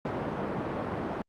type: band-pass noise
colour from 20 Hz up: pink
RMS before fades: -33 dBFS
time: 0.05-1.22 s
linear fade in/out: 2 ms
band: 150 to 1100 Hz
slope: 12 dB/octave
effects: Opus 48 kbps